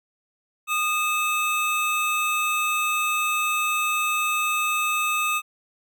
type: tone pair together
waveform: square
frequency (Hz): 1228 / 2600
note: D#6 / E7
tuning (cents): -23 / -24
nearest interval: octave + minor second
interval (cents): 1299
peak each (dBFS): -25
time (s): 0.67-5.42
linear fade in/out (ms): 50
effects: none